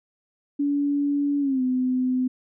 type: tone with pitch glide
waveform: sine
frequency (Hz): 285.9 to 254.7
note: D4 to C4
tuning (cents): -46 to -46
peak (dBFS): -20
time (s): 0.59-2.28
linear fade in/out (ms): 10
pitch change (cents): -200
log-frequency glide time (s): 1.4-1.62
effects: none